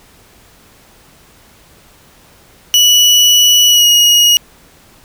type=tone with pitch glide; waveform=30% pulse; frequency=2944 to 2887 Hz; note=F#7 to F#7; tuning=-9 to -43 cents; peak=-3 dBFS; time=2.74-4.37 s; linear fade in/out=0 ms; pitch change=-34 cents; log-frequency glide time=3.67-3.87 s; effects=pink hiss -45 dBFS RMS until 5.04 s